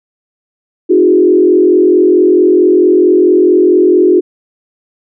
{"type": "tone with frequency modulation", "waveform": "sine", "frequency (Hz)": 360.9, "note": "F#4", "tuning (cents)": -43, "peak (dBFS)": -4, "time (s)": [0.89, 4.21], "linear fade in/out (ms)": 20, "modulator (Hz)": 44.5, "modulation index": 1.1, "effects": []}